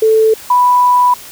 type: tone pair in turn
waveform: sine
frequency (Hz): 440 / 987.8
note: A4 / B5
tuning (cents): 0 / 0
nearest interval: octave + major second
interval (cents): 1400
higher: second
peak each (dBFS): -6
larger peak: neither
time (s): 0.02-0.34 / 0.5-1.14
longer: second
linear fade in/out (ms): 5
effects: white hiss -33 dBFS RMS until 1.31 s